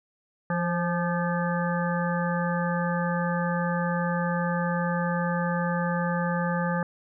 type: harmonic tone with a mistuned harmonic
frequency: 172.5 Hz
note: F3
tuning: 21 cents flat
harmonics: 1 / 3 / 5 / 7 / 9 / 10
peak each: -26 / -31 / -33 / -34 / -36 / -36 dBFS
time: 0.5-6.83 s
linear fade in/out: 2 ms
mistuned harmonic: 3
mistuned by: +33 cents
effects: none